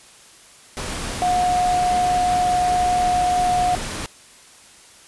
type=tone in noise; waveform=sine; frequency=722 Hz; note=F#5; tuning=43 cents flat; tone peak=-16 dBFS; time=1.22-3.75 s; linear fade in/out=0 ms; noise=pink; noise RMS=-28 dBFS; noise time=0.77-4.06 s; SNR=+9 dB; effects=white hiss -47 dBFS RMS until 5.07 s + resampled to 24000 Hz